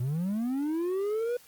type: linear sweep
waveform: triangle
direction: up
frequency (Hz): 116.54 to 493.9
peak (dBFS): -25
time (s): 0-1.37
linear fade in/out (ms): 5
effects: white hiss -56 dBFS RMS until 1.47 s + Opus 24 kbps